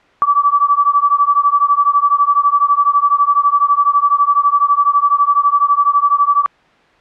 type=beating tone pair; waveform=sine; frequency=1147 / 1159 Hz; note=D6 / D6; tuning=-41 / -23 cents; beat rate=12 Hz; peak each=-12 dBFS; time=0.22-6.46 s; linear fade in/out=0 ms; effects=white hiss -49 dBFS RMS until 7 s + low-pass 2000 Hz 12 dB/octave